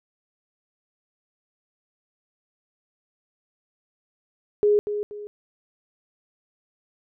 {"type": "tone with echo", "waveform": "sine", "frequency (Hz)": 415.3, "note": "G#4", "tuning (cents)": 0, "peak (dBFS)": -15, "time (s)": [4.63, 4.79], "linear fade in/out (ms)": 0, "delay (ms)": 240, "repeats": 2, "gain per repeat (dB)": -9, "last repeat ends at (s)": 5.27, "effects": []}